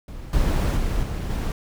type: noise with level steps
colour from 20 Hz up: brown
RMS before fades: -36 / -20 / -23 / -27 / -24 dBFS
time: 0.08-1.52 s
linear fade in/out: 2 ms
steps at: 0.33 / 0.77 / 1.03 / 1.3 s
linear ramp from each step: 2 ms
effects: none